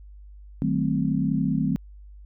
sine chord, D# diminished seventh, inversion none, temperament equal with one note detuned, 155.56 / 189.87 / 220 / 261.6 Hz, D#3 / F#3 / A3 / C4, 0 / +45 / 0 / 0 cents, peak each -26 / -27 / -27 / -26 dBFS, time 0.62-1.76 s, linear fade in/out 0 ms, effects added 50 Hz sine -42 dBFS peak until 2.25 s

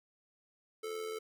square tone with amplitude modulation, 438.1 Hz, A4, 7 cents flat, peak -36 dBFS, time 0.83-1.19 s, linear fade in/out 10 ms, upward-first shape sine, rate 82.9 Hz, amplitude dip 55%, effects none

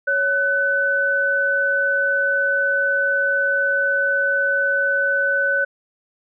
sine tone pair together, 556.6 / 1504 Hz, C#5 / F#6, +7 / +28 cents, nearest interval octave + perfect fourth, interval 1721 cents, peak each -23 / -17 dBFS, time 0.07-5.65 s, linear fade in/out 10 ms, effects none

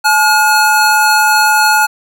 square tone pair together, 859 / 1432.9 Hz, A5 / F6, -42 / +44 cents, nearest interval major sixth, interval 886 cents, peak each -11 dBFS, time 0.04-1.87 s, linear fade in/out 20 ms, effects none

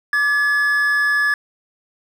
triangle tone pair together, 1175.2 / 1706 Hz, D6 / G#6, +1 / +46 cents, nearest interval tritone, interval 645 cents, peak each -24 / -13 dBFS, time 0.13-1.34 s, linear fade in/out 2 ms, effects none

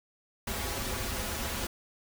pink noise with comb filter, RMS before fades -34 dBFS, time 0.47-1.67 s, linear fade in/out 5 ms, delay 6.6 ms, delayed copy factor -0.8, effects none

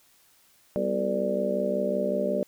harmonic tone with a mistuned harmonic, 65.41 Hz, C2, in tune, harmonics 3 / 4 / 5 / 6 / 7 / 8 / 9, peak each -31 / -34 / -39 / -33 / -32 / -37 / -27 dBFS, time 0.76-2.43 s, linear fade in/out 0 ms, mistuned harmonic 4, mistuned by -90 cents, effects white hiss -61 dBFS RMS until 2.47 s

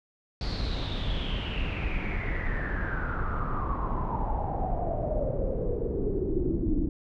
brown noise with low-pass filter sweep, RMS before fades -29 dBFS, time 0.41-6.89 s, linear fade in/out 2 ms, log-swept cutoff 4600 to 290 Hz, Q 8.8, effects none

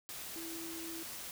sine tone in noise, 330.2 Hz, E4, 3 cents sharp, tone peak -44 dBFS, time 0.36-1.03 s, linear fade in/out 0 ms, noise white, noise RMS -45 dBFS, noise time 0.09-1.31 s, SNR -2 dB, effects none

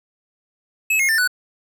square tone with pitch steps, 2586 / 2150 / 1786.8 / 1485.3 Hz, E7 / C7 / A6 / F#6, -34 / +47 / +26 / +6 cents, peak -16 dBFS, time 0.9-1.276 s, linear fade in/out 5 ms, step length 94 ms, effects none

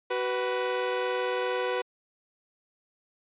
sawtooth tone pair together, 376 / 493.9 Hz, F#4 / B4, +28 / 0 cents, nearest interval perfect fourth, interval 472 cents, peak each -28 / -24 dBFS, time 0.1-1.82 s, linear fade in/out 10 ms, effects resampled to 8000 Hz

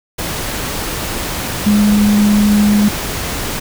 sine tone in noise, 207.7 Hz, G#3, in tune, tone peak -8 dBFS, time 1.66-2.89 s, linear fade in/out 10 ms, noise pink, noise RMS -21 dBFS, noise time 0.18-3.6 s, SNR +10 dB, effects none

